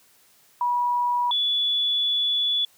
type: tone pair in turn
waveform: sine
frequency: 971 / 3431 Hz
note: B5 / A7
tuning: -30 / -44 cents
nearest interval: octave + minor seventh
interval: 2186 cents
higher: second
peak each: -20 dBFS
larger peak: neither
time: 0.61-1.31 / 1.31-2.65 s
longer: second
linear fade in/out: 2 ms
effects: white hiss -58 dBFS RMS until 2.77 s + high-pass 80 Hz 12 dB/octave